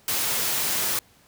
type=noise; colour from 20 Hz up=white; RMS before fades=-25 dBFS; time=0.08-0.99 s; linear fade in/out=2 ms; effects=pink hiss -57 dBFS RMS until 1.27 s + high-pass 60 Hz 12 dB/octave